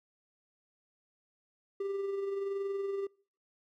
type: tone with amplitude modulation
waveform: triangle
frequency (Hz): 395.1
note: G4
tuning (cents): +14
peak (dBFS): -29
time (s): 1.8-3.07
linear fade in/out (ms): 5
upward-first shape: sine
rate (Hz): 21.2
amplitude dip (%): 40
effects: noise-tail reverb RT60 0.5 s tail -26 dB re dry